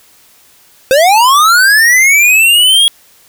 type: linear sweep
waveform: square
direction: up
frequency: 505 to 3322 Hz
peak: -5 dBFS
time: 0.91-2.88 s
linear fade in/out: 0 ms
effects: white hiss -45 dBFS RMS until 3.28 s